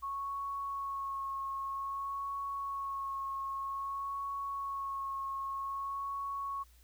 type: tone with vibrato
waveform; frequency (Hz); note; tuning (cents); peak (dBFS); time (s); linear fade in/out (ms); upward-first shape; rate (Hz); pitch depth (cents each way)
sine; 1100; C#6; -14; -35; 0.02-6.64; 20; sine; 0.52; 17
effects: added 60 Hz sine -59 dBFS peak until 6.83 s + white hiss -67 dBFS RMS until 6.83 s